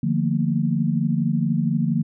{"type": "tone cluster", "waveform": "sine", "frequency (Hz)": [149.7, 174, 226.9, 239.7], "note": ["D3", "F3", "A#3", "A#3"], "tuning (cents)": [33, -6, -47, 48], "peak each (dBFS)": [-23, -23, -23, -30], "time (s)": [0.03, 2.03], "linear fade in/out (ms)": 5, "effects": []}